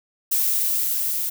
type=noise with level ramp; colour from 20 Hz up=violet; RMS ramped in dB=-20 to -25 dBFS; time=0.31-1.3 s; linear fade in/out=10 ms; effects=none